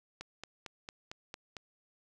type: click train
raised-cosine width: 0.2 ms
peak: -25 dBFS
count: 7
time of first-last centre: 0.21-1.567 s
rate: 4.42 Hz
effects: none